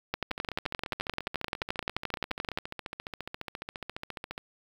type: two click trains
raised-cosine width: 0.3 ms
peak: -20 / -13 dBFS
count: 60 / 29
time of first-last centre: 0.31-4.379 / 0.14-2.575 s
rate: 14.5 / 11.5 Hz
effects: 7-bit

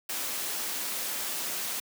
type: noise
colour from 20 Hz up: white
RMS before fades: -33 dBFS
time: 0.09-1.8 s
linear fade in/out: 5 ms
effects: high-pass 200 Hz 12 dB/octave

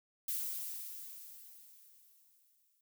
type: noise with exponential decay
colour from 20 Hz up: violet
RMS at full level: -36 dBFS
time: 0.28-2.81 s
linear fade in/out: 5 ms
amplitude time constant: 550 ms
effects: none

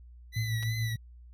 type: tone with vibrato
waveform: 25% pulse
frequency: 1975.5 Hz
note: B6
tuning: in tune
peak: -33 dBFS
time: 0.32-0.97 s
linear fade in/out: 50 ms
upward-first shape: triangle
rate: 2.8 Hz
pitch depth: 55 cents each way
type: tone with tremolo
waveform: sine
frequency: 112.7 Hz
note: A2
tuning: 42 cents sharp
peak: -26 dBFS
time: 0.36-0.96 s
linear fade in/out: 5 ms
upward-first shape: triangle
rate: 6.9 Hz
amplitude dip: 55%
type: clicks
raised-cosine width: 0.2 ms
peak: -28 dBFS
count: 2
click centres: 0.627 / 0.633 s
effects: added 60 Hz sine -48 dBFS peak until 1.33 s

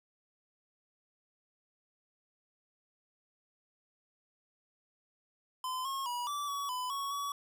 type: tone with pitch steps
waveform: square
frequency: 1023 / 1084 / 969 / 1161 / 1130 / 1004 / 1112 / 1133 Hz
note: C6 / C#6 / B5 / D6 / C#6 / B5 / C#6 / C#6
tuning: -39 / -39 / -33 / -20 / +33 / +28 / +5 / +37 cents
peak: -35 dBFS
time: 5.64-7.32 s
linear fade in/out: 2 ms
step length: 210 ms
effects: none

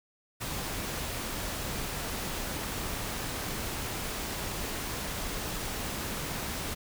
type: noise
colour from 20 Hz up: pink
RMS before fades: -35 dBFS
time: 0.4-6.75 s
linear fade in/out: 20 ms
effects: none

